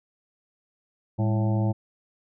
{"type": "harmonic tone with a mistuned harmonic", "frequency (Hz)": 109.9, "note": "A2", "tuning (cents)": -2, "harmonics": [1, 2, 3, 5, 6, 7, 8], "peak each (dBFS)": [-22, -28, -32, -36, -38, -39, -40], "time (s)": [1.18, 1.73], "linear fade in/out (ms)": 20, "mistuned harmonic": 2, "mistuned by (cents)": -120, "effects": []}